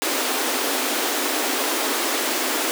pink high-pass noise, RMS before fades -23 dBFS, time 0.02-2.71 s, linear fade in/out 0 ms, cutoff 250 Hz, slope 96 dB/octave, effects none

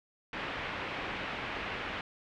white low-pass noise, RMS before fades -38 dBFS, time 0.33-2.01 s, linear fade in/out 2 ms, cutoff 2700 Hz, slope 24 dB/octave, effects none

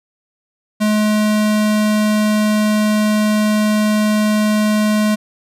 square tone, 212.5 Hz, G#3, 40 cents sharp, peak -13 dBFS, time 0.8-5.16 s, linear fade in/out 20 ms, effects resampled to 32000 Hz

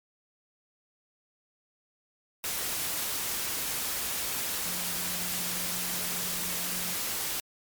sine tone in noise, 178.2 Hz, F3, 35 cents sharp, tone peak -43 dBFS, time 4.66-6.94 s, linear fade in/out 0 ms, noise white, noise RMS -32 dBFS, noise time 2.44-7.4 s, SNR -14 dB, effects MP3 96 kbps

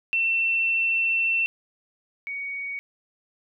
sine tone pair in turn, 2693 / 2241 Hz, E7 / C#7, +36 / +18 cents, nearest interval minor third, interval 318 cents, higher first, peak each -20 / -29 dBFS, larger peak first, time 0.13-1.46 / 2.27-2.79 s, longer first, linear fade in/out 0 ms, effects none

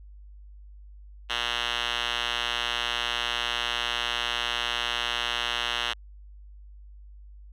5% pulse tone with band-pass filter, 120 Hz, B2, 49 cents flat, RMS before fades -29 dBFS, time 1.29-5.94 s, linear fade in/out 20 ms, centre 2700 Hz, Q 4.2, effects added 50 Hz sine -44 dBFS peak until 7.52 s

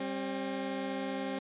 20% pulse tone pair together, 196.24 / 267.1 Hz, G3 / C4, +2 / +36 cents, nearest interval perfect fourth, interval 534 cents, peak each -34 / -30 dBFS, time 0-1.39 s, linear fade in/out 5 ms, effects resampled to 8000 Hz

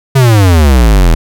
square exponential sweep, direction down, 138.59 to 38.89 Hz, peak -4 dBFS, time 0.15-1.15 s, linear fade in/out 10 ms, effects none

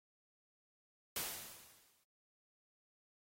white noise with exponential decay, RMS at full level -38 dBFS, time 1.16-2.04 s, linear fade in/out 2 ms, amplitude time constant 190 ms, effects AAC 48 kbps

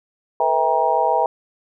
sine tone cluster, 449.7 / 497.2 / 650 / 797 / 944 Hz, A4 / B4 / E5 / G5 / A#5, +38 / +12 / -24 / +28 / +22 cents, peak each -27 / -23 / -21 / -20 / -20 dBFS, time 0.4-1.26 s, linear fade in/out 2 ms, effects none

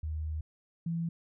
sine tone pair in turn, 77.78 / 167.21 Hz, D#2 / E3, 0 / +25 cents, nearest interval octave + minor second, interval 1325 cents, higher second, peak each -32 / -30 dBFS, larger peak second, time 0.03-0.41 / 0.86-1.09 s, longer first, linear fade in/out 5 ms, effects none

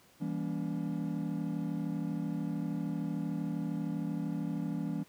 triangle chord, E diminished seventh, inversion none, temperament just, 164.81 / 197.78 / 237.3 / 284.8 Hz, E3 / G3 / Bb3 / Db4, 0 / +16 / +31 / +47 cents, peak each -34 / -36 / -38 / -36 dBFS, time 0.2-5.04 s, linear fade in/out 20 ms, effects pink hiss -62 dBFS RMS until 5.08 s + high-pass 100 Hz 12 dB/octave

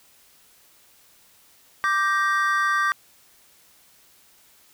triangle chord, G minor, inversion second, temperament just, 1176 / 1568 / 1881.6 Hz, D6 / G6 / Bb6, +2 / 0 / +16 cents, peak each -20 / -22 / -25 dBFS, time 1.84-2.92 s, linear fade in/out 0 ms, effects white hiss -56 dBFS RMS until 4.73 s

